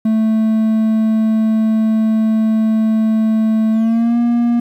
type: tone with pitch glide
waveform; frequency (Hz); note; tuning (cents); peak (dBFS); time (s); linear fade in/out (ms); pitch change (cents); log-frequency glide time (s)
triangle; 220 to 237.2; A3 to A#3; 0 to +30; -9; 0.05-4.6; 5; +130; 3.72-4.18
effects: 8-bit

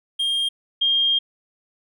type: tone pair in turn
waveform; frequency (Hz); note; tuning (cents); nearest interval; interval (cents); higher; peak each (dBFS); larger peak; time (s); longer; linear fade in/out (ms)
triangle / sine; 3217 / 3217; G7 / G7; +44 / +44; unison; 0; neither; -18 / -16; second; 0.19-0.49 / 0.81-1.19; second; 10
effects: none

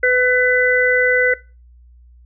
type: harmonic tone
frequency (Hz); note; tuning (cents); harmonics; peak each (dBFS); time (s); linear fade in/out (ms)
500; B4; +21; 1 / 3 / 4; -16 / -16 / -16; 0.03-1.34; 5
effects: noise-tail reverb RT60 0.3 s tail -21 dB re dry + added 60 Hz sine -43 dBFS peak until 2.25 s

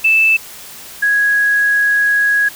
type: tone pair in turn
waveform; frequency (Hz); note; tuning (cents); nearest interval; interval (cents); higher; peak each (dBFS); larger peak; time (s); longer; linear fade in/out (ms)
sine; 2637 / 1661.2; E7 / G#6; 0 / 0; minor sixth; 800; first; -8 / -10; first; 0.04-0.37 / 1.02-2.49; second; 10
effects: white hiss -34 dBFS RMS until 2.55 s

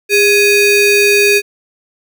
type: ring-modulated tone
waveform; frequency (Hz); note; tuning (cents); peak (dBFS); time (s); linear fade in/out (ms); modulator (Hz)
square; 1042; C6; -7; -5; 0.09-1.42; 50; 1450
effects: none

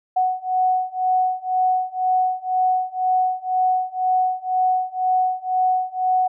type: beating tone pair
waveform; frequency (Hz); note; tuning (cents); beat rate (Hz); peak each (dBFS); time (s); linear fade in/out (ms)
sine; 740 / 742; F#5 / F#5; 0 / +5; 2; -21 / -20; 0.16-6.28; 10
effects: none

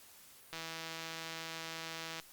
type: click train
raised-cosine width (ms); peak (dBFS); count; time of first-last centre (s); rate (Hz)
0.2; -25; 273; 0.53-2.199; 163
effects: white hiss -58 dBFS RMS until 2.32 s + Opus 48 kbps

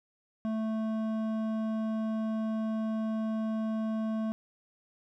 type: tone with hard clipping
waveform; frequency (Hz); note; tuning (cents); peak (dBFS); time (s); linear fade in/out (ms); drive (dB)
sine; 220; A3; 0; -31; 0.45-4.32; 0; 10
effects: none

